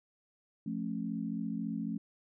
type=chord; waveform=sine; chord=F augmented; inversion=none; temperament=just; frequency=174.61 / 218.3 / 272.8 Hz; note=F3 / A3 / C#4; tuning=0 / -13 / -28 cents; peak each=-39 / -36 / -39 dBFS; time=0.66-1.98 s; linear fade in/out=5 ms; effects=none